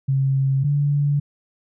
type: tone pair in turn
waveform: sine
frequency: 135.3 / 144.09 Hz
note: C#3 / D3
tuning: -42 / -33 cents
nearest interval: minor second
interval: 109 cents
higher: second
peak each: -16 dBFS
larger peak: neither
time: 0.08-0.64 / 0.64-1.2 s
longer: neither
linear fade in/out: 10 ms
effects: none